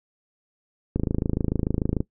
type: click train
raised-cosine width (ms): 3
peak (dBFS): -10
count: 29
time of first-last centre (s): 0.96-2.005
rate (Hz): 26.8
effects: noise-tail reverb RT60 0.1 s tail -20 dB re dry